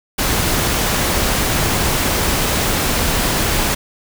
pink noise, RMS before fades -17 dBFS, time 0.18-3.75 s, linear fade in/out 10 ms, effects none

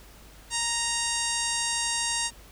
harmonic tone, 932.3 Hz, A#5, in tune, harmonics 1 / 2 / 3 / 4 / 5 / 6 / 7 / 8 / 9 / 10, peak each -35 / -35 / -35 / -35 / -35 / -35 / -35 / -35 / -35 / -35 dBFS, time 0.5-2.31 s, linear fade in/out 50 ms, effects added 50 Hz sine -50 dBFS peak until 2.51 s + pink hiss -52 dBFS RMS until 2.51 s

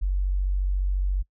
sine tone, 47.15 Hz, F#1, 33 cents sharp, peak -21 dBFS, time 0.01-1.23 s, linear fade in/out 20 ms, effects noise-tail reverb RT60 0.1 s tail -24 dB re dry

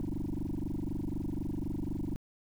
sine tone with frequency modulation, 151.3 Hz, D#3, 48 cents flat, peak -30 dBFS, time 0-2.16 s, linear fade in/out 0 ms, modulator 24 Hz, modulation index 7.4, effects tanh soft clip ceiling -30 dBFS + 10-bit

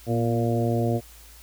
harmonic tone with a mistuned harmonic, 116.54 Hz, A#2, in tune, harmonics 1 / 2 / 3 / 4 / 5 / 6, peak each -24 / -27 / -29 / -30 / -31 / -32 dBFS, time 0.06-1.01 s, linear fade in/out 50 ms, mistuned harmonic 2, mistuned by +35 cents, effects added 57 Hz sine -48 dBFS peak until 1.42 s + white hiss -50 dBFS RMS until 1.42 s

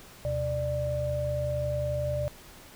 sine tone cluster, 77.1 / 128 / 592 Hz, D#2 / C3 / D5, -15 / -38 / +14 cents, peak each -35 / -32 / -29 dBFS, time 0.25-2.28 s, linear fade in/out 0 ms, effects pink hiss -50 dBFS RMS until 2.75 s

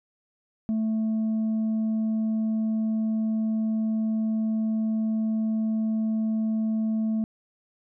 sine tone, 220 Hz, A3, in tune, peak -20 dBFS, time 0.69-7.24 s, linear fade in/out 0 ms, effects tanh soft clip ceiling -22 dBFS

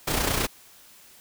pink noise with amplitude modulation, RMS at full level -23 dBFS, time 0.07-0.47 s, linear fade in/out 10 ms, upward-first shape sine, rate 30 Hz, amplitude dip 50%, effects white hiss -52 dBFS RMS until 1.2 s

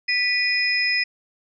sine tone cluster, 1974 / 2457 / 5100 Hz, B6 / D#7 / D#8, -1 / -22 / +42 cents, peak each -23 dBFS, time 0.08-1.04 s, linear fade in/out 10 ms, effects none

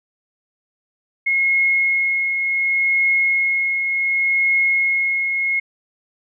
sine tone with tremolo, 2163 Hz, C#7, 43 cents flat, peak -13 dBFS, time 1.26-5.6 s, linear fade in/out 10 ms, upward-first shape triangle, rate 0.68 Hz, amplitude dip 45%, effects none

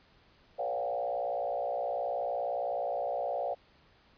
sine tone with frequency modulation, 636 Hz, D#5, 38 cents sharp, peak -30 dBFS, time 0.58-3.55 s, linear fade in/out 20 ms, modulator 59.3 Hz, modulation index 2.3, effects pink hiss -63 dBFS RMS until 4.17 s + resampled to 11025 Hz

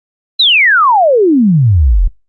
sine exponential sweep, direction down, 4130 to 36.71 Hz, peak -5 dBFS, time 0.39-2.08 s, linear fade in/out 10 ms, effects noise-tail reverb RT60 0.2 s tail -25 dB re dry + Opus 48 kbps

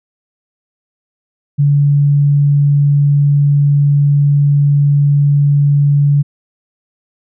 sine tone, 143.5 Hz, D3, 40 cents flat, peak -7 dBFS, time 1.58-6.23 s, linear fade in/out 20 ms, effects none

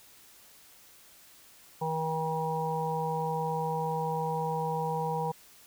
harmonic tone, 159.7 Hz, D#3, 45 cents sharp, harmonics 1 / 3 / 5 / 6, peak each -34 / -34 / -34 / -34 dBFS, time 1.81-5.32 s, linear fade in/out 10 ms, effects white hiss -56 dBFS RMS until 5.66 s

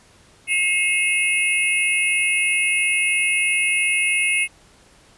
sine tone cluster, 2157 / 2577 / 2800 / 10030 Hz, C#7 / E7 / F7 / D#9, -48 / -40 / +4 / +13 cents, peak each -20 / -21 / -27 / -25 dBFS, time 0.47-4.48 s, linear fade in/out 50 ms, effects pink hiss -52 dBFS RMS until 5.17 s + resampled to 24000 Hz

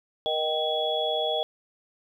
sine tone cluster, 472.9 / 622 / 778 / 3365 Hz, A#4 / D#5 / G5 / G#7, +25 / -1 / -13 / +22 cents, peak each -31 / -28 / -31 / -29 dBFS, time 0.26-1.43 s, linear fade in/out 0 ms, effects 10-bit

